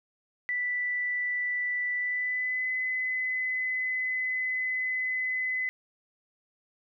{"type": "tone with pitch glide", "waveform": "sine", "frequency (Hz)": [1975, 2021], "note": ["B6", "B6"], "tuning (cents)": [0, 39], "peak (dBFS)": -27, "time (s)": [0.49, 5.69], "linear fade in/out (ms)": 0, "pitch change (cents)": 39, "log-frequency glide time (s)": [1.96, 2.69], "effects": []}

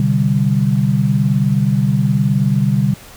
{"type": "chord", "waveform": "sine", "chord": "C suspended second", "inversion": "none", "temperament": "equal with one note detuned", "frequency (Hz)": [127.83, 146.83, 196], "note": ["C3", "D3", "G3"], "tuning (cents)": [-40, 0, 0], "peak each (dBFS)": -16, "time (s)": [0, 2.94], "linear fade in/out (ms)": 2, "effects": ["pink hiss -39 dBFS RMS until 3.16 s"]}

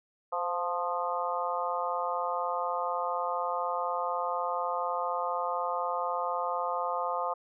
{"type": "harmonic tone with a mistuned harmonic", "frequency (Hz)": 175.9, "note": "F3", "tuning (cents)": 13, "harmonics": [3, 4, 5, 6, 7], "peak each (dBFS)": [-35, -35, -35, -35, -35], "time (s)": [0.32, 7.34], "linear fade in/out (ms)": 10, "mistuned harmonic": 3, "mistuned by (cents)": -29, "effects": []}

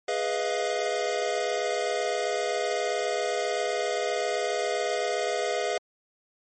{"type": "chord", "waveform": "square", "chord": "F half-diminished seventh", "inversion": "first", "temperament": "equal with one note detuned", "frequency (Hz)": [415.3, 493.9, 630.9, 698.5], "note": ["Ab4", "Cb5", "Eb5", "F5"], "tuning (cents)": [0, 0, 24, 0], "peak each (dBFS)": -32, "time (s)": [0.08, 5.78], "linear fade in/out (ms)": 5, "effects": ["MP3 32 kbps"]}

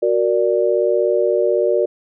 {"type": "chord", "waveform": "sine", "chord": "Gb augmented", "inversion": "none", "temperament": "equal", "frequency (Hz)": [370, 466.2, 587.3], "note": ["Gb4", "Bb4", "D5"], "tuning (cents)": [0, 0, 0], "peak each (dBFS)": -18, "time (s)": [0.02, 1.86], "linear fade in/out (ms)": 10, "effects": []}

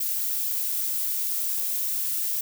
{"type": "noise", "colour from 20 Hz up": "violet", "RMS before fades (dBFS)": -27, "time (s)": [0, 2.41], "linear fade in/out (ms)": 5, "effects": []}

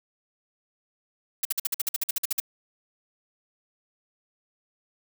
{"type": "noise bursts", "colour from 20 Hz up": "blue", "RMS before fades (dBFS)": -25, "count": 14, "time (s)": [1.43, 2.401], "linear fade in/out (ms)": 5, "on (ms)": 22, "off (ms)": 51, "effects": []}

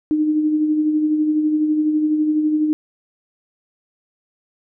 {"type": "tone with tremolo", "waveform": "sine", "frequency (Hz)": 306, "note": "D#4", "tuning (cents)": -29, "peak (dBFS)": -13, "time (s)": [0.11, 2.73], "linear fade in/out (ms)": 0, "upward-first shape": "sine", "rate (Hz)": 12, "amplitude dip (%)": 40, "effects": []}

